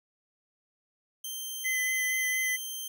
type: tone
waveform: 10% pulse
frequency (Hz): 3139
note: G7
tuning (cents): +2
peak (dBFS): -27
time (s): 1.24-2.88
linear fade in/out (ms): 5
type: tone with vibrato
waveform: square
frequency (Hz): 2027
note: B6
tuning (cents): +45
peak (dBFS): -28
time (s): 1.64-2.57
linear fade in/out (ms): 20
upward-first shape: sine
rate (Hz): 4.3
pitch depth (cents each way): 20
effects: none